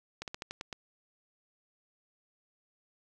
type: slowing click train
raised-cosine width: 0.2 ms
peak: -21 dBFS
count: 7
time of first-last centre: 0.22-0.728 s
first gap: 58 ms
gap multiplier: 1.15
effects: none